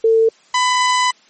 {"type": "tone pair in turn", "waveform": ["sine", "sawtooth"], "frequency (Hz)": [449.1, 1000.4], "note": ["A4", "B5"], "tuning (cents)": [35, 22], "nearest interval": "octave + major second", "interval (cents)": 1387, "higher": "second", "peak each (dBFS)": -9, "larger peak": "neither", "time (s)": [[0.04, 0.29], [0.54, 1.11]], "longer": "second", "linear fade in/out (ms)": 5, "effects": ["white hiss -51 dBFS RMS until 1.29 s", "MP3 32 kbps"]}